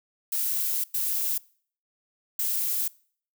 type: noise bursts at uneven times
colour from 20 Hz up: violet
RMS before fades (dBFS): -27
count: 3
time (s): 0.32-0.84 / 0.94-1.38 / 2.39-2.88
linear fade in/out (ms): 5
effects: noise-tail reverb RT60 0.5 s tail -23 dB re dry